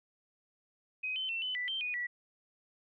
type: tone with pitch steps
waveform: sine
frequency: 2518 / 3066 / 2697 / 3022 / 1979 / 3132 / 2472 / 1946 Hz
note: D#7 / G7 / E7 / F#7 / B6 / G7 / D#7 / B6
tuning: +20 / -39 / +39 / +36 / +3 / -2 / -12 / -26 cents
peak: -33 dBFS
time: 1.03-2.07 s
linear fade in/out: 10 ms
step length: 130 ms
effects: none